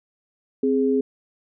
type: tone pair together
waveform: sine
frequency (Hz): 262.3 / 415.9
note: C4 / G#4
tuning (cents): +4 / +2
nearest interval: minor sixth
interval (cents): 798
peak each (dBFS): -20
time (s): 0.63-1.01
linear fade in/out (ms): 5
effects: none